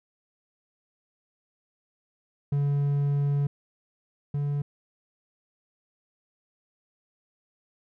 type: tone pair in turn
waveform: triangle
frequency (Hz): 142.5 / 143.82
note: C#3 / D3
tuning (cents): +48 / -36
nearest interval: unison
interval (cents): 16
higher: second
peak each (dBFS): -20 / -23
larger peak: first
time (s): 2.52-3.47 / 4.34-4.62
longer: first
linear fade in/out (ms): 5
effects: none